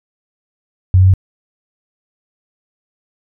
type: tone with pitch steps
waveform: sine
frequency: 92.5 / 93.52 / 94.55 Hz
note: F#2 / F#2 / F#2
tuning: 0 / +19 / +38 cents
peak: -5 dBFS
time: 0.94-1.138 s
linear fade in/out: 0 ms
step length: 66 ms
effects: none